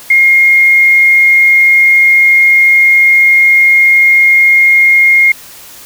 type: tone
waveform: sine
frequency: 2137 Hz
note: C7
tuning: 36 cents sharp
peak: -3 dBFS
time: 0.1-5.32 s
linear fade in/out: 5 ms
effects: white hiss -33 dBFS RMS until 5.85 s